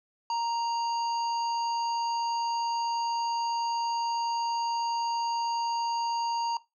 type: harmonic tone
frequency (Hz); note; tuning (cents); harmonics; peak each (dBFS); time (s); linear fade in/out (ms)
932.3; A#5; 0; 1 / 3 / 5 / 7; -27 / -43 / -39 / -48; 0.3-6.57; 2
effects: noise-tail reverb RT60 0.2 s tail -18 dB re dry